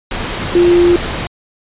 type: tone in noise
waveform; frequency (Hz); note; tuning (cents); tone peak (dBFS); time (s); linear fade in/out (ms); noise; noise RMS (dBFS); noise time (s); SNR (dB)
sine; 349.2; F4; 0; -6; 0.55-0.96; 2; pink; -20; 0.11-1.27; +11
effects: resampled to 8000 Hz